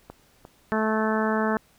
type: clicks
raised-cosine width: 1 ms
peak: -24 / -28 dBFS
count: 2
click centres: 0.1 / 0.451 s
type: harmonic tone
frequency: 218.1 Hz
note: A3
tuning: 15 cents flat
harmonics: 1 / 2 / 3 / 4 / 5 / 6 / 7 / 8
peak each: -25 / -28 / -30 / -31 / -32 / -33 / -33 / -34 dBFS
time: 0.72-1.57 s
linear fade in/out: 0 ms
effects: pink hiss -60 dBFS RMS until 1.78 s